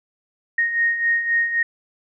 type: beating tone pair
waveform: sine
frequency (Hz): 1858 / 1861.8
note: A#6 / A#6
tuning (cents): -6 / -3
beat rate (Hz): 3.8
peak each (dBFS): -25 / -18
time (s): 0.58-1.63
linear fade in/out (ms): 5
effects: none